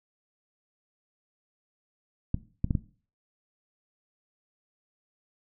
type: clicks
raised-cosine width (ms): 5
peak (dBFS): -13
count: 4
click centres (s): 2.344 / 2.644 / 2.708 / 2.752
effects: noise-tail reverb RT60 0.4 s tail -17 dB re dry